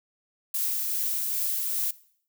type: noise with tremolo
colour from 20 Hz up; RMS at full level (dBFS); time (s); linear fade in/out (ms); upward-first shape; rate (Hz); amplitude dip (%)
violet; -27; 0.54-1.91; 5; triangle; 2.5; 25
effects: noise-tail reverb RT60 0.6 s tail -20 dB re dry